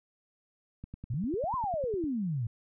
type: click train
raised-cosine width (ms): 5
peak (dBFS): -29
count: 13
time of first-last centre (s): 0.84-2.04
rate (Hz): 10
type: exponential two-way sweep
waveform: sine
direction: up then down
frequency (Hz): 106.6 to 1078 to 106.6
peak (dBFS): -29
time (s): 1.1-2.47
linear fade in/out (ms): 5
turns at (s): 1.55
effects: none